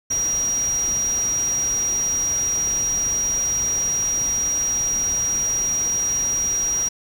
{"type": "tone in noise", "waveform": "sine", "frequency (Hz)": 5730, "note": "F8", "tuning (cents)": 44, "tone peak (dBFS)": -19, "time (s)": [0.1, 6.89], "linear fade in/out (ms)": 10, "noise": "pink", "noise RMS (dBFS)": -34, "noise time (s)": [0.1, 6.89], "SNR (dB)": 12, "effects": []}